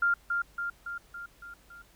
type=tone with echo; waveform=sine; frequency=1396.9 Hz; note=F6; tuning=in tune; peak=-22 dBFS; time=0.02-0.14 s; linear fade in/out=5 ms; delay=280 ms; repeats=6; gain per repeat=-4 dB; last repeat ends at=1.82 s; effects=added 50 Hz sine -61 dBFS peak until 1.95 s + pink hiss -61 dBFS RMS until 1.95 s